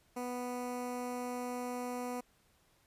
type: tone with notch filter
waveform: 15% pulse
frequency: 246.9 Hz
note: B3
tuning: in tune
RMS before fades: -39 dBFS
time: 0.16-2.21 s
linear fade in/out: 10 ms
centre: 3500 Hz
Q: 0.85
effects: pink hiss -70 dBFS RMS until 2.86 s + resampled to 32000 Hz